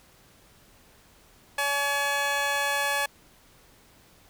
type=tone pair together; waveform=15% pulse; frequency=566.7 / 850 Hz; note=C#5 / G#5; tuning=+38 / +40 cents; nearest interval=perfect fifth; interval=702 cents; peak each=-23 / -21 dBFS; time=1.58-3.06 s; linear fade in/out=5 ms; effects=pink hiss -57 dBFS RMS until 4.29 s